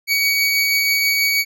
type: tone with tremolo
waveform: 25% pulse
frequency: 2255 Hz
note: C#7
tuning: 29 cents sharp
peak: -10 dBFS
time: 0.07-1.45 s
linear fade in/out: 50 ms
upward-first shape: triangle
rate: 6.2 Hz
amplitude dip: 25%
effects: none